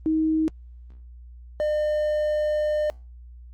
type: tone pair in turn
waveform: sine / triangle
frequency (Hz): 315.9 / 604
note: D#4 / D5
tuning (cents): +26 / +48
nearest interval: major seventh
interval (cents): 1122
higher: second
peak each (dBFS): -19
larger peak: neither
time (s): 0.06-0.48 / 1.6-2.9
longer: second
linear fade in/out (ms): 0
effects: added 60 Hz sine -41 dBFS peak until 3.53 s + Opus 32 kbps